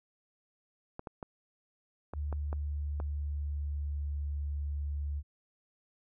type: clicks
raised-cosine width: 1 ms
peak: -26 dBFS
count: 7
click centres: 0.994 / 1.072 / 1.228 / 2.136 / 2.327 / 2.529 / 3.001 s
type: tone with pitch glide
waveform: sine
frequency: 73.42 to 72.37 Hz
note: D2 to D2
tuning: 0 to -25 cents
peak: -32 dBFS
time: 2.13-5.23 s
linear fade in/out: 50 ms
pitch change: -25 cents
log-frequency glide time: 2.24-4.21 s
effects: none